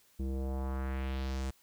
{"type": "tone with low-pass filter sweep", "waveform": "square", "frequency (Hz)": 66.2, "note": "C2", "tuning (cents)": 21, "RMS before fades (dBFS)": -35, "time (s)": [0.19, 1.51], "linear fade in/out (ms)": 10, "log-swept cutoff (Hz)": [300, 8700], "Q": 1.7, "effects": ["white hiss -66 dBFS RMS until 1.62 s"]}